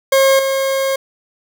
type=tone with level steps; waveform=40% pulse; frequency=539 Hz; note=C#5; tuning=49 cents flat; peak=-8 / -14 dBFS; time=0.12-0.96 s; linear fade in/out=5 ms; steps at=0.39 s; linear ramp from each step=2 ms; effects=8-bit